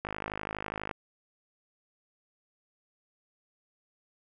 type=click train; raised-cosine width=0.5 ms; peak=-19 dBFS; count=46; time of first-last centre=0.05-0.912 s; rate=52.2 Hz; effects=none